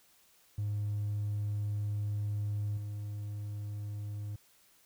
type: tone with level steps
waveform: triangle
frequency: 103.7 Hz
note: G#2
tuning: 2 cents flat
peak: -28 / -34 dBFS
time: 0.58-4.36 s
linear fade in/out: 5 ms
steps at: 2.77 s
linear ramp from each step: 5 ms
effects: tanh soft clip ceiling -27 dBFS + white hiss -65 dBFS RMS until 4.85 s